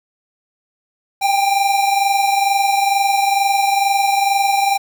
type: tone pair together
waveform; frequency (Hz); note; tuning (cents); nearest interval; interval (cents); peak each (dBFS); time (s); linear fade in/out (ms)
square; 790 / 812.2; G5 / G#5; +13 / -39; unison; 48; -15 / -21; 1.21-4.78; 20
effects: 7-bit